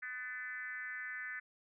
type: tone with frequency modulation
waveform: sine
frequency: 1761 Hz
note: A6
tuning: 1 cent sharp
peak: -40 dBFS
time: 0.02-1.4 s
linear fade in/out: 10 ms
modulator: 259 Hz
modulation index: 1.2
effects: none